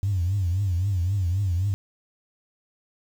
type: tone with vibrato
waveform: sine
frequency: 93.4 Hz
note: F#2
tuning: 17 cents sharp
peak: -20 dBFS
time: 0.03-1.74 s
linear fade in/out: 0 ms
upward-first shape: triangle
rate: 3.8 Hz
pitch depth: 190 cents each way
effects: tanh soft clip ceiling -16 dBFS + 8-bit